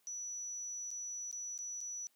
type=tone with dropouts; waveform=sine; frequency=5910 Hz; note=F#8; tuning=3 cents flat; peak=-40 dBFS; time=0.07-2.07 s; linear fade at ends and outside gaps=0 ms; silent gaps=0.906-0.913 / 1.313-1.327 / 1.578-1.589 / 1.806-1.812 s; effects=white hiss -74 dBFS RMS until 2.15 s + high-pass 200 Hz 12 dB/octave